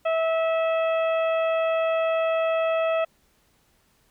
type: harmonic tone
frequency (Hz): 651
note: E5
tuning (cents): -22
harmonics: 1 / 2 / 3 / 4 / 5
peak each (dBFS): -21 / -30 / -38 / -34 / -43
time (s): 0.05-3.05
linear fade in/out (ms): 10
effects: pink hiss -64 dBFS RMS until 4.1 s